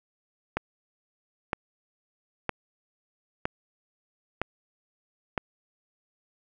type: click train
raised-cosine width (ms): 0.5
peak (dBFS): -11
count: 6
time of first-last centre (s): 0.57-5.378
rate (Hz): 1.04
effects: none